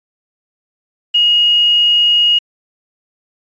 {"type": "tone with quantisation", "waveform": "sine", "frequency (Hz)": 2875, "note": "F7", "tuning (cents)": 50, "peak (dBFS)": -8, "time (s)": [1.14, 2.39], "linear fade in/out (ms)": 10, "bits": 6, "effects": ["resampled to 16000 Hz"]}